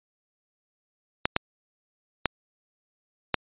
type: clicks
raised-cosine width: 0.3 ms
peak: -5 dBFS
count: 4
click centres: 1.255 / 1.364 / 2.257 / 3.343 s
effects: resampled to 8000 Hz